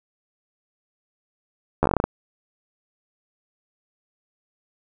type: slowing click train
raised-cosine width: 1 ms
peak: -4 dBFS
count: 10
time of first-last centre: 1.83-2.04 s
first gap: 12 ms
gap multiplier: 1.16
effects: none